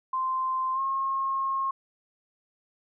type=tone with pitch glide; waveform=sine; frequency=1042 to 1078.1 Hz; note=C6 to C#6; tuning=-7 to -49 cents; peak=-25 dBFS; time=0.13-1.71 s; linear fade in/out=5 ms; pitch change=+58 cents; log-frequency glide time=0.74-0.8 s; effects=none